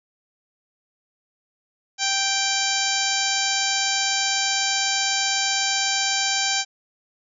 harmonic tone, 784 Hz, G5, in tune, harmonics 1 / 2 / 3 / 4 / 5 / 6 / 7 / 8 / 9, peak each -29 / -29 / -29 / -29 / -29 / -29 / -29 / -29 / -29 dBFS, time 1.98-6.65 s, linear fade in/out 50 ms, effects none

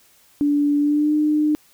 sine tone with pitch glide, 290.1 to 302.2 Hz, D4 to D4, -21 to +50 cents, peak -15 dBFS, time 0.41-1.55 s, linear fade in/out 0 ms, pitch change +71 cents, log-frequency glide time 0.79-1.13 s, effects white hiss -55 dBFS RMS until 1.73 s

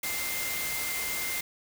sine tone in noise, 2094 Hz, C7, 1 cent sharp, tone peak -35 dBFS, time 0.03-1.41 s, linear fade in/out 5 ms, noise white, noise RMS -33 dBFS, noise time 0.03-1.41 s, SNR -5 dB, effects none

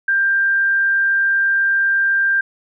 sine tone, 1587 Hz, G6, 21 cents sharp, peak -13 dBFS, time 0.08-2.41 s, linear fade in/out 5 ms, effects none

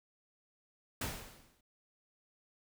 pink noise with exponential decay, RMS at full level -35 dBFS, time 1.01-1.61 s, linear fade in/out 5 ms, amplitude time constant 130 ms, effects none

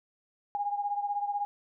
sine beating tone pair, 814 / 830 Hz, G#5 / G#5, -35 / -1 cents, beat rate 16 Hz, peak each -30 / -35 dBFS, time 0.55-1.45 s, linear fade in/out 0 ms, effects none

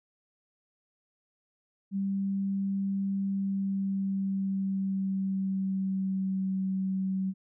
sine tone with pitch glide, 195.9 to 190.32 Hz, G3 to F#3, -1 to +49 cents, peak -27 dBFS, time 1.91-7.34 s, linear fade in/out 50 ms, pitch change -50 cents, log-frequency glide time 3.29-6.58 s, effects none

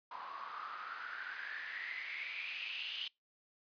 white noise with band-pass filter sweep, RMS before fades -44 dBFS, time 0.11-3.08 s, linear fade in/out 5 ms, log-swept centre 1000 to 3100 Hz, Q 8.2, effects noise-tail reverb RT60 0.2 s tail -25 dB re dry + resampled to 11025 Hz

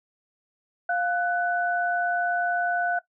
sine tone pair together, 702.9 / 1492 Hz, F5 / F#6, +11 / +14 cents, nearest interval octave + minor second, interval 1303 cents, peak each -25 dBFS, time 0.89-2.99 s, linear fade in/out 5 ms, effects noise-tail reverb RT60 0.1 s tail -17 dB re dry

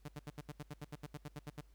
sawtooth tone bursts, 147.7 Hz, D3, 10 cents sharp, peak -39 dBFS, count 15, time 0.05-1.609 s, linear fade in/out 5 ms, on 33 ms, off 76 ms, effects added 50 Hz sine -61 dBFS peak until 1.74 s + pink hiss -75 dBFS RMS until 1.74 s

